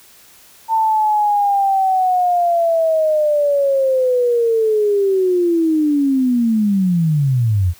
sine linear sweep, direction down, 900 to 82.41 Hz, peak -12 dBFS, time 0.68-7.74 s, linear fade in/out 50 ms, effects white hiss -46 dBFS RMS until 7.79 s

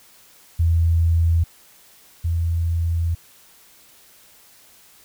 sine tone pair in turn, 83.2 / 83.78 Hz, E2 / E2, +17 / +29 cents, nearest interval unison, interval 12 cents, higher second, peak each -14 / -18 dBFS, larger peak first, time 0.59-1.44 / 2.24-3.15 s, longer second, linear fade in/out 10 ms, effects white hiss -51 dBFS RMS until 5.04 s

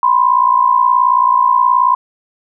sine tone pair together, 987.3 / 1046 Hz, B5 / C6, -1 / -1 cents, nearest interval minor second, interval 100 cents, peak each -11 dBFS, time 0.03-1.95 s, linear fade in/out 2 ms, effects none

